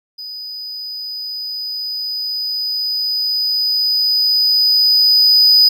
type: tone with level ramp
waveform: triangle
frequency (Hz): 4978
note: D#8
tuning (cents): 0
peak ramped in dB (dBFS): -26 to -5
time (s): 0.18-5.69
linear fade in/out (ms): 10
effects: none